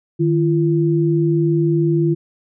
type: tone pair together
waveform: sine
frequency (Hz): 153.83 / 340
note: D#3 / F4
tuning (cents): -19 / -46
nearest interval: octave + major second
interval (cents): 1373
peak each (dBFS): -16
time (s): 0.19-2.15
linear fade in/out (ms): 20
effects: none